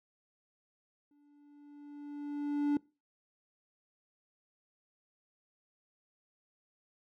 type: tone with exponential growth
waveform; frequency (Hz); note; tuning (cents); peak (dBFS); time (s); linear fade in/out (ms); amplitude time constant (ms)
triangle; 290.4; D4; -19; -23; 1.11-2.77; 2; 360
effects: noise-tail reverb RT60 0.3 s tail -23 dB re dry